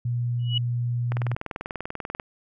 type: tone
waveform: sine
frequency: 120.5 Hz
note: B2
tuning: 42 cents flat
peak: -23 dBFS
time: 0.05-1.35 s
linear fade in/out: 5 ms
type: tone with exponential growth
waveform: sine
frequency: 2928 Hz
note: F#7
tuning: 19 cents flat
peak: -20 dBFS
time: 0.39-0.58 s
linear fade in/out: 5 ms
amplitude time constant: 40 ms
type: click train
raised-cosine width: 0.5 ms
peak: -16 dBFS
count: 23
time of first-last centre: 1.12-2.198 s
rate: 20.4 Hz
effects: none